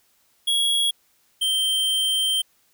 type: tone pair in turn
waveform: square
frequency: 3322 / 3136 Hz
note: G#7 / G7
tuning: 0 / 0 cents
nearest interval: minor second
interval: 100 cents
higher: first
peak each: -19 / -20 dBFS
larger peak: first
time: 0.47-0.91 / 1.41-2.42 s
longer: second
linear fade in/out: 10 ms
effects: white hiss -63 dBFS RMS until 2.73 s